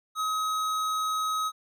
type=tone with tanh clipping; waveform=sine; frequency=1270 Hz; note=D#6; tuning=35 cents sharp; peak=-28 dBFS; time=0.15-1.52 s; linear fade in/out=50 ms; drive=18 dB; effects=none